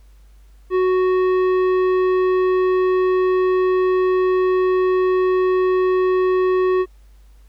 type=tone with tanh clipping; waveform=sine; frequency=370 Hz; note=F#4; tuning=in tune; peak=-16 dBFS; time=0.7-6.86 s; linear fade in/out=50 ms; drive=12 dB; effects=added 50 Hz sine -44 dBFS peak until 7.48 s + pink hiss -61 dBFS RMS until 7.48 s